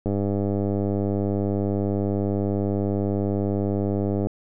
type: click train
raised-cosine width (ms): 2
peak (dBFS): -12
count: 422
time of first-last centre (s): 0.06-4.27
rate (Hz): 100
effects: none